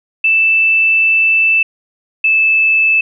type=tone pair in turn; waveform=sine; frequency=2645 / 2625 Hz; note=E7 / E7; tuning=+5 / -8 cents; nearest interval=unison; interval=13 cents; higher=first; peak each=-8 dBFS; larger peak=neither; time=0.24-1.63 / 2.24-3.01 s; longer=first; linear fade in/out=5 ms; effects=none